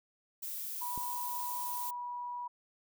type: noise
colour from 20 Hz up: violet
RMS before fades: -40 dBFS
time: 0.42-1.91 s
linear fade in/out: 10 ms
type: tone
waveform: sine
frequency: 973 Hz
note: B5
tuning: 26 cents flat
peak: -37 dBFS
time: 0.81-2.48 s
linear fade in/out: 10 ms
type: click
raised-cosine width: 3 ms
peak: -32 dBFS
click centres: 0.977 s
effects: none